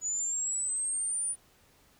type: exponential sweep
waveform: sine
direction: up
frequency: 6850 to 9530 Hz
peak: -29 dBFS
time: 0.01-1.36 s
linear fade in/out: 50 ms
effects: pink hiss -63 dBFS RMS until 1.99 s